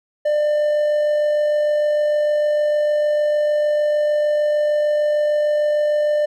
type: tone with amplitude modulation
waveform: triangle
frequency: 597 Hz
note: D5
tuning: 28 cents sharp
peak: -12 dBFS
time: 0.25-6.26 s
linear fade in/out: 10 ms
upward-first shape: sine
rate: 46.6 Hz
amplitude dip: 25%
effects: none